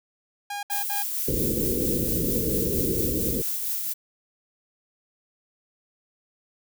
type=tone bursts; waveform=sawtooth; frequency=814 Hz; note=G#5; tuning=35 cents flat; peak=-26 dBFS; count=3; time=0.5-1.026 s; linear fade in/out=5 ms; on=130 ms; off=68 ms
type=noise with tremolo; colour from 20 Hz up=violet; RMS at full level=-27 dBFS; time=0.7-3.94 s; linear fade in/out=20 ms; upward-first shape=triangle; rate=4.4 Hz; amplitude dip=35%
type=low-pass noise; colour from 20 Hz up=white; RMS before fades=-27 dBFS; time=1.28-3.42 s; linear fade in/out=5 ms; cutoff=510 Hz; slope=96 dB/octave
effects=none